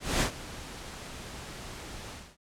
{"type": "noise with ADSR envelope", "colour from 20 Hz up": "pink", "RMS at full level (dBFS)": -25, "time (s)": [0, 2.37], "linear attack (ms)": 210, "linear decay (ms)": 96, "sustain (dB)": -17, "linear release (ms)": 260, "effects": ["low-pass 9000 Hz 12 dB/octave"]}